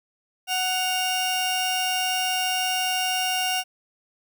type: tone pair together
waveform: sawtooth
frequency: 741.1 / 2798 Hz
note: F#5 / F7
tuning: +3 / +3 cents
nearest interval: octave + major seventh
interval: 2300 cents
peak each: -22 dBFS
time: 0.47-3.64 s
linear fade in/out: 50 ms
effects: none